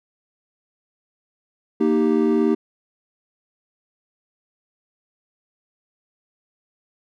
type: chord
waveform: triangle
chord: Eb major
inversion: second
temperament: equal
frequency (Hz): 233.1 / 311.1 / 392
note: Bb3 / Eb4 / G4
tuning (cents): 0 / 0 / 0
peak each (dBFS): -18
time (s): 1.8-2.55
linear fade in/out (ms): 10
effects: none